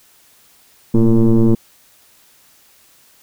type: tone with frequency modulation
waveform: sine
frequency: 110.1 Hz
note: A2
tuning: 2 cents sharp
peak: -6 dBFS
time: 0.94-1.55 s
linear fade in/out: 5 ms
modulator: 115 Hz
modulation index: 2.2
effects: tanh soft clip ceiling -6 dBFS + white hiss -51 dBFS RMS until 3.22 s